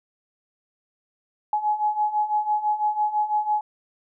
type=beating tone pair; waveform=sine; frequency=841 / 847 Hz; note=G#5 / G#5; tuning=+22 / +34 cents; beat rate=6 Hz; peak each=-26 / -22 dBFS; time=1.53-3.61 s; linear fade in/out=2 ms; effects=none